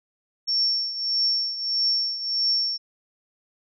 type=tone with tremolo; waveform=sine; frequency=5460 Hz; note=F8; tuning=40 cents flat; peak=-18 dBFS; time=0.47-2.78 s; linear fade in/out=20 ms; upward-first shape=triangle; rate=1.6 Hz; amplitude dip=75%; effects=none